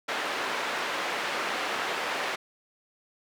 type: band-pass noise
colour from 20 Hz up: white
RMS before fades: -31 dBFS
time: 0.08-2.36 s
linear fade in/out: 10 ms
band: 350 to 2100 Hz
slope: 12 dB/octave
effects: none